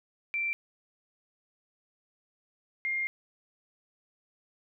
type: tone pair in turn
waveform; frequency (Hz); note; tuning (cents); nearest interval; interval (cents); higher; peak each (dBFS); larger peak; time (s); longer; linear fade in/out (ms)
sine; 2349 / 2119; D7 / C7; 0 / +21; major second; 179; first; -28; neither; 0.34-0.53 / 2.85-3.07; second; 0
effects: none